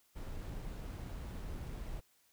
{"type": "noise with sample-and-hold", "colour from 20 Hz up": "brown", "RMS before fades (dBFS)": -43, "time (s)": [0.15, 2.01], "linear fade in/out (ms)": 20, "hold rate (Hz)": 11025, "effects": ["white hiss -71 dBFS RMS until 2.32 s"]}